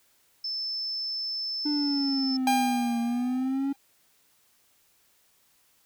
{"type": "tone", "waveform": "sine", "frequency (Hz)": 5274, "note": "E8", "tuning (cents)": 0, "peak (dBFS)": -29, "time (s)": [0.44, 2.37], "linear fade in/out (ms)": 5}
{"type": "exponential two-way sweep", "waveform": "triangle", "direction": "down then up", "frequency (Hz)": [297.9, 233.1, 279.3], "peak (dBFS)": -23, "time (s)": [1.65, 3.73], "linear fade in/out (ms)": 10, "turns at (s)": 3}
{"type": "tone with exponential decay", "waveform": "45% pulse", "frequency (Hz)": 803, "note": "G5", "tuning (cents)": 41, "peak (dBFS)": -20, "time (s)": [2.47, 3.76], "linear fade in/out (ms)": 2, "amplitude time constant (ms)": 280}
{"effects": ["white hiss -65 dBFS RMS until 5.85 s"]}